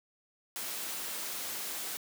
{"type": "noise", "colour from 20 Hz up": "white", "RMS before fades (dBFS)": -38, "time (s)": [0.56, 1.97], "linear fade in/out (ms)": 0, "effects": ["high-pass 200 Hz 12 dB/octave"]}